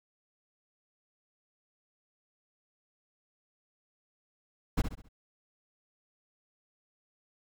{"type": "noise with echo", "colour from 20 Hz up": "brown", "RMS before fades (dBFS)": -25, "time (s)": [4.77, 4.82], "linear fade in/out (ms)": 10, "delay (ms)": 67, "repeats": 4, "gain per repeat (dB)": -8, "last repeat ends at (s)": 5.088, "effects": []}